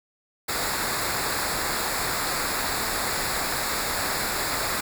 pink noise with comb filter, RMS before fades -27 dBFS, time 0.48-4.81 s, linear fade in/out 10 ms, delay 0.33 ms, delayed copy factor -0.7, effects none

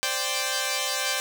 5% pulse chord, C suspended second, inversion none, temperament equal, 523.3 / 587.3 / 784 Hz, C5 / D5 / G5, 0 / 0 / 0 cents, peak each -18 dBFS, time 0.03-1.2 s, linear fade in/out 0 ms, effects none

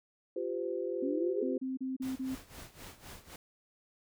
sine chord, F suspended second, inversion none, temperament equal with one note detuned, 349.2 / 392 / 511 Hz, F4 / G4 / C5, 0 / 0 / -41 cents, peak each -37 dBFS, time 0.36-1.58 s, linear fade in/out 5 ms
sine exponential sweep, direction up, 261.6 to 440 Hz, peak -32 dBFS, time 1.02-1.44 s, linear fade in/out 10 ms
sine tone bursts, 261.6 Hz, C4, in tune, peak -33 dBFS, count 5, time 1.42-2.352 s, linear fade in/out 10 ms, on 160 ms, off 33 ms
pink noise with tremolo, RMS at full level -47 dBFS, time 2.02-3.36 s, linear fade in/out 2 ms, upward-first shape sine, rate 3.9 Hz, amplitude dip 80%
effects none

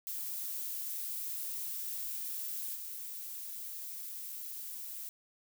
violet noise with level steps, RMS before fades -39 / -43 dBFS, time 0.07-5.09 s, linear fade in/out 0 ms, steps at 2.74 s, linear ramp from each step 20 ms, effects none

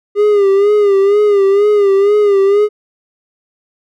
triangle tone with vibrato, 404.6 Hz, G#4, 45 cents flat, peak -5 dBFS, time 0.15-2.69 s, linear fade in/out 50 ms, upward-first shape sine, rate 2.1 Hz, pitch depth 66 cents each way, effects none

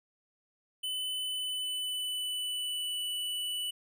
square tone with pitch glide, 3015 to 2968 Hz, F#7 to F#7, +32 to +5 cents, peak -33 dBFS, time 0.83-3.71 s, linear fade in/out 10 ms, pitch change -27 cents, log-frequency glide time 1.12-3.01 s, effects none

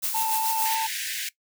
blue noise with tremolo, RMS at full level -26 dBFS, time 0.02-0.76 s, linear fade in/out 20 ms, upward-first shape sine, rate 7 Hz, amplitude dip 45%
triangle tone with vibrato, 889 Hz, A5, 18 cents sharp, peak -23 dBFS, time 0.14-0.87 s, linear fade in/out 10 ms, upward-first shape sine, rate 3.5 Hz, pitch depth 10 cents each way
pink high-pass noise, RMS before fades -31 dBFS, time 0.65-1.29 s, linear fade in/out 5 ms, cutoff 1600 Hz, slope 96 dB/octave
effects noise-tail reverb RT60 0.1 s tail -19 dB re dry

